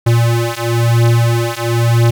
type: beating tone pair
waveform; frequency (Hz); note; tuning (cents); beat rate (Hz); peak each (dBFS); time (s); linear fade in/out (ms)
square; 116.54 / 117.54; A#2 / A#2; 0 / +15; 1; -14; 0.06-2.11; 10
effects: 8-bit